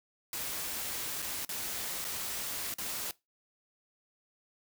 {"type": "noise with dropouts", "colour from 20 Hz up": "white", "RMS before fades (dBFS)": -37, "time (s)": [0.33, 3.11], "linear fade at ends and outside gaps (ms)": 1, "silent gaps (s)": [[1.221, 1.225], [1.45, 1.491], [2.044, 2.049], [2.74, 2.784]], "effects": ["noise-tail reverb RT60 0.2 s tail -20 dB re dry"]}